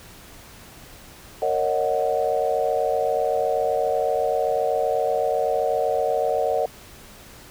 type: chord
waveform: sine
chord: D# minor seventh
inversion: second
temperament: equal with one note detuned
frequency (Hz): 461.3 / 554.4 / 622.3 / 740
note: A#4 / C#5 / D#5 / F#5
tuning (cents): -18 / 0 / 0 / 0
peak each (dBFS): -25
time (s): 1.42-6.66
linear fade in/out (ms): 2
effects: pink hiss -45 dBFS RMS until 7.5 s